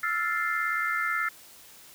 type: chord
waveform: sine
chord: F major seventh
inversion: third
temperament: equal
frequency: 1318.5 / 1396.9 / 1760 / 2093 Hz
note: E6 / F6 / A6 / C7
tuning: 0 / 0 / 0 / 0 cents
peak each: -31 dBFS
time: 0.03-1.29 s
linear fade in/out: 5 ms
effects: white hiss -51 dBFS RMS until 1.94 s